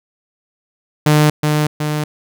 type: tone with echo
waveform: sawtooth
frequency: 150.9 Hz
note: D3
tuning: 47 cents sharp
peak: -5 dBFS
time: 1.06-1.3 s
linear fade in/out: 5 ms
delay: 370 ms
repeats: 2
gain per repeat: -4 dB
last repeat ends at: 2.04 s
effects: none